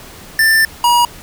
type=tone pair in turn; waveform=square; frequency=1779 / 958.3 Hz; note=A6 / A#5; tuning=+19 / +48 cents; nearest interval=major seventh; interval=1071 cents; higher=first; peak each=-9 dBFS; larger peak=neither; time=0.39-0.65 / 0.84-1.05 s; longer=first; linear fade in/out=2 ms; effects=pink hiss -36 dBFS RMS until 1.22 s